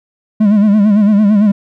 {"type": "tone with vibrato", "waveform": "triangle", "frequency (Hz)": 207.7, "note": "G#3", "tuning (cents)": 0, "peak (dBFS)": -4, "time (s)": [0.4, 1.52], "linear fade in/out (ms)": 10, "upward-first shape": "sine", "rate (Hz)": 8.9, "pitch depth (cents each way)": 84, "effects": []}